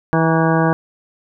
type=harmonic tone with a mistuned harmonic; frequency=162.8 Hz; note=E3; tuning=21 cents flat; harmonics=1 / 2 / 3 / 4 / 5 / 6 / 7 / 9 / 10; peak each=-16 / -19 / -21 / -22 / -23 / -24 / -24 / -26 / -26 dBFS; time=0.13-0.73 s; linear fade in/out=0 ms; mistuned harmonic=6; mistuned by=-50 cents; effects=none